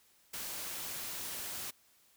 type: noise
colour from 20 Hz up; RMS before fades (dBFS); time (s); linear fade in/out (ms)
white; -41; 0.33-1.71; 10
effects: white hiss -67 dBFS RMS until 2.16 s